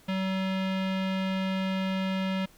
square tone with low-pass filter, 190 Hz, F#3, 46 cents sharp, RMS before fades -29 dBFS, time 0.08-2.46 s, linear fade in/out 10 ms, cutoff 3100 Hz, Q 2, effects pink hiss -58 dBFS RMS until 2.57 s

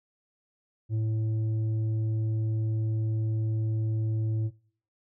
triangle tone with tanh clipping, 110 Hz, A2, in tune, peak -26 dBFS, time 0.89-4.51 s, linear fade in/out 50 ms, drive 10 dB, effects noise-tail reverb RT60 0.6 s tail -25 dB re dry

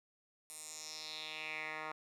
10% pulse tone with band-pass filter sweep, 155.56 Hz, D#3, in tune, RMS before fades -45 dBFS, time 0.5-1.92 s, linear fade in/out 0 ms, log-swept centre 9600 to 1400 Hz, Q 3.3, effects none

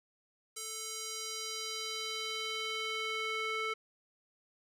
square tone with band-pass filter sweep, 440 Hz, A4, in tune, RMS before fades -38 dBFS, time 0.56-3.74 s, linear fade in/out 10 ms, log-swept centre 8000 to 1900 Hz, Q 1.5, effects none

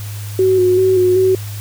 sine tone with vibrato, 370 Hz, F#4, in tune, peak -9 dBFS, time 0.39-1.35 s, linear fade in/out 2 ms, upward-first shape square, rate 2.6 Hz, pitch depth 27 cents each way, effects added 103 Hz sine -24 dBFS peak until 1.6 s + white hiss -35 dBFS RMS until 1.6 s

